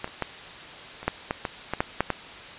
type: clicks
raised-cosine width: 0.5 ms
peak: -14 / -26 / -11 / -23 / -7 / -10 / -12 / -11 / -7 / -6 / -9 dBFS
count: 11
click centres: 0.044 / 0.077 / 0.223 / 1.03 / 1.08 / 1.309 / 1.452 / 1.736 / 1.805 / 2.006 / 2.103 s
effects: white hiss -41 dBFS RMS until 2.58 s + resampled to 8000 Hz